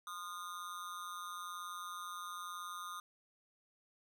square tone with amplitude modulation, 1228 Hz, D#6, 23 cents flat, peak -40 dBFS, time 0.07-3 s, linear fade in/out 2 ms, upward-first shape sine, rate 181 Hz, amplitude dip 85%, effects none

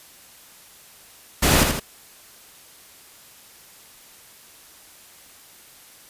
pink noise with echo, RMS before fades -17 dBFS, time 1.42-1.64 s, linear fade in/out 10 ms, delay 80 ms, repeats 2, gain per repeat -5 dB, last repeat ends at 1.8 s, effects white hiss -48 dBFS RMS until 6.09 s + resampled to 32000 Hz

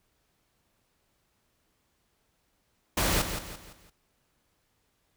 pink noise with echo, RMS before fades -26 dBFS, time 2.97-3.22 s, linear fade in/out 5 ms, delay 170 ms, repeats 4, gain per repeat -8 dB, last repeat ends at 3.9 s, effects pink hiss -73 dBFS RMS until 5.16 s

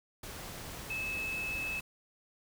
sine tone in noise, 2600 Hz, E7, 24 cents flat, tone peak -34 dBFS, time 0.9-1.8 s, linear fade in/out 5 ms, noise pink, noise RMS -44 dBFS, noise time 0.23-1.81 s, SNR +7 dB, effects none

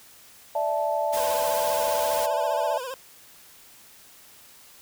sine chord, D suspended second, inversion none, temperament equal with one note detuned, 587.3 / 659.3 / 875.4 Hz, D5 / E5 / A5, 0 / 0 / -9 cents, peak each -27 dBFS, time 0.55-2.78 s, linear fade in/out 5 ms
white noise, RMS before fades -33 dBFS, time 1.12-2.27 s, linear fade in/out 20 ms
25% pulse tone with vibrato, 512 Hz, C5, 38 cents flat, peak -28 dBFS, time 1.17-2.94 s, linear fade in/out 0 ms, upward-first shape sine, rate 15 Hz, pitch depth 94 cents each way
effects white hiss -51 dBFS RMS until 4.81 s

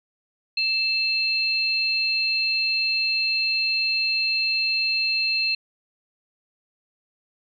sine tone pair together, 2646 / 4187 Hz, E7 / C8, +6 / 0 cents, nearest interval minor sixth, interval 794 cents, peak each -23 dBFS, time 0.57-5.55 s, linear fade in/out 5 ms, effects none

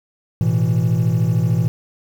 triangle chord, A suspended second, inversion none, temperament equal, 110 / 123.47 / 164.81 Hz, A2 / B2 / E3, 0 / 0 / 0 cents, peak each -16 dBFS, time 0.41-1.68 s, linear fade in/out 0 ms, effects tanh soft clip ceiling -7 dBFS + 7-bit

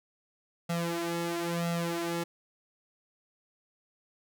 sawtooth tone with flanger, 170 Hz, F3, 46 cents flat, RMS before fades -32 dBFS, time 0.69-2.24 s, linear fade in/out 10 ms, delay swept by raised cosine 1.5 to 3.6 ms, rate 1 Hz, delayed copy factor +0.9, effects none

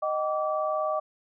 sine tone cluster, 621 / 765 / 1156 Hz, D#5 / G5 / D6, -3 / -42 / -28 cents, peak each -27 / -33 / -30 dBFS, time 0.02-1 s, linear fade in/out 10 ms, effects none

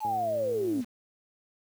sine linear sweep, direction down, 880 to 217 Hz, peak -26 dBFS, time 0-0.85 s, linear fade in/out 50 ms
click train, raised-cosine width 2 ms, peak -30 dBFS, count 84, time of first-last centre 0.05-0.805 s, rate 110 Hz
effects high-pass 60 Hz 12 dB/octave + 8-bit

